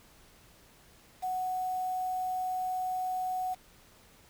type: tone with quantisation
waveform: sine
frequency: 740 Hz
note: F#5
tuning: in tune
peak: -30 dBFS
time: 1.22-3.55 s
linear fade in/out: 20 ms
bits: 8
effects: pink hiss -59 dBFS RMS until 4.29 s